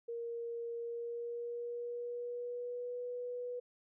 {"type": "tone with pitch glide", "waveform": "sine", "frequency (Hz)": [467.8, 490.5], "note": ["A#4", "B4"], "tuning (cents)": [6, -12], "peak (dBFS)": -38, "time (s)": [0.08, 3.6], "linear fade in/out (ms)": 10, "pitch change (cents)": 82, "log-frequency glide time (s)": [0.77, 2.99], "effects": []}